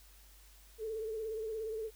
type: tone with vibrato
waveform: sine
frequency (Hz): 440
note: A4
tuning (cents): 0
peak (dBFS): -36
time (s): 0.78-1.91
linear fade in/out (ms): 50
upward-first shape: triangle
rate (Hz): 17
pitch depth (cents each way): 60
effects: added 50 Hz sine -58 dBFS peak until 1.95 s + white hiss -62 dBFS RMS until 1.95 s